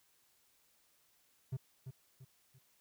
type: tone with echo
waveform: triangle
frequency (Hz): 130.81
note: C3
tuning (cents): 0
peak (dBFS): -33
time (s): 1.52-1.57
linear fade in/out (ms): 10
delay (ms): 340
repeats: 3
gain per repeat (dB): -8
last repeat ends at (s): 2.59
effects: white hiss -72 dBFS RMS until 2.8 s